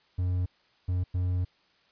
triangle tone bursts at uneven times, 90.4 Hz, F#2, 40 cents flat, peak -23 dBFS, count 3, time 0.18-0.46 / 0.88-1.04 / 1.14-1.45 s, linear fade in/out 10 ms, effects white hiss -65 dBFS RMS until 1.91 s + resampled to 11025 Hz

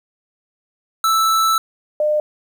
square / sine tone pair in turn, 1318.5 / 603.8 Hz, E6 / D5, 0 / +48 cents, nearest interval octave + major second, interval 1352 cents, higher first, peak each -14 dBFS, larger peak neither, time 1.04-1.58 / 2-2.2 s, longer first, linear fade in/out 2 ms, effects 9-bit

